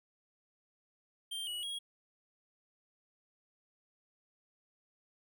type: tone with pitch steps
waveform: square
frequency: 3167 / 2925 / 3297 Hz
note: G7 / F#7 / G#7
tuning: +17 / -21 / -13 cents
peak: -38 dBFS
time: 1.31-1.79 s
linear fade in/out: 10 ms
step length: 160 ms
effects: none